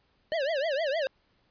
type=tone with vibrato; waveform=square; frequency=595 Hz; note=D5; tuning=22 cents sharp; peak=-27 dBFS; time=0.32-1.07 s; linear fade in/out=0 ms; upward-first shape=triangle; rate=6.5 Hz; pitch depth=250 cents each way; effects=pink hiss -69 dBFS RMS until 1.5 s + resampled to 11025 Hz